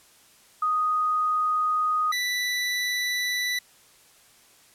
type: tone pair in turn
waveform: sine / 25% pulse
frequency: 1244.5 / 1975.5 Hz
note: D#6 / B6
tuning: 0 / 0 cents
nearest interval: minor sixth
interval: 800 cents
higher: second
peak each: -21 / -21 dBFS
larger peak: neither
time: 0.62-2.12 / 2.12-3.59 s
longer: first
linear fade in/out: 5 ms
effects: white hiss -56 dBFS RMS until 4.74 s + low-pass 12000 Hz 12 dB/octave